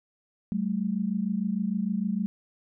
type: tone pair together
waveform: sine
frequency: 190.1 / 216.7 Hz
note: F#3 / A3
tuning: +47 / -26 cents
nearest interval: major second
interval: 227 cents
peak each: -28 dBFS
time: 0.52-2.26 s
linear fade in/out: 0 ms
effects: none